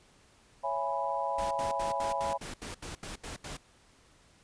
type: chord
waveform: sine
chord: C# minor seventh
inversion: none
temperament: equal with one note detuned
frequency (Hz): 554.4 / 666.9 / 830.6 / 987.8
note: C#5 / E5 / G#5 / B5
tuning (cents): 0 / +20 / 0 / 0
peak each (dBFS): -36 / -36 / -34 / -34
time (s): 0.63-2.38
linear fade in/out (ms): 20
type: noise bursts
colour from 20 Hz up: pink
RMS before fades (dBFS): -41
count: 11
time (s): 1.38-3.57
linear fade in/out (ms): 5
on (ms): 130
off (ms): 76
effects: pink hiss -62 dBFS RMS until 4.43 s + resampled to 22050 Hz